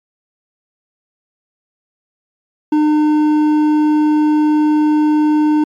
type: tone with hard clipping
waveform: triangle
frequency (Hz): 303.1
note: D#4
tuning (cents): -45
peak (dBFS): -11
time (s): 2.72-5.64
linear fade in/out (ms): 5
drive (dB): 10
effects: MP3 96 kbps